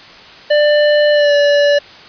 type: tone with pitch glide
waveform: square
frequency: 593 to 577.8 Hz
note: D5 to D5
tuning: +17 to -28 cents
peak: -9 dBFS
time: 0.5-1.79 s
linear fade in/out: 10 ms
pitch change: -45 cents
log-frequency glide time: 1.12-1.34 s
effects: white hiss -37 dBFS RMS until 2.08 s + resampled to 11025 Hz